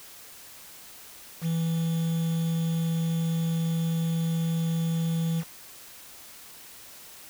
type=tone with quantisation; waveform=triangle; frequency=164.81 Hz; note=E3; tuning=in tune; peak=-22 dBFS; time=1.41-5.44 s; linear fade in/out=50 ms; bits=7; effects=white hiss -47 dBFS RMS until 7.29 s